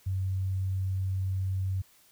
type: tone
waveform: sine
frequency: 94.8 Hz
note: F#2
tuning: 43 cents sharp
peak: -27 dBFS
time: 0.06-1.82 s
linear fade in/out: 10 ms
effects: white hiss -61 dBFS RMS until 2.11 s